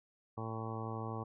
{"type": "harmonic tone", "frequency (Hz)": 111.9, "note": "A2", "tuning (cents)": 30, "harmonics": [1, 2, 3, 4, 5, 6, 7, 8, 9, 10], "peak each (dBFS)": [-41, -46, -48, -47, -51, -54, -48, -51, -50, -48], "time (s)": [0.37, 1.24], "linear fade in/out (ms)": 10, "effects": []}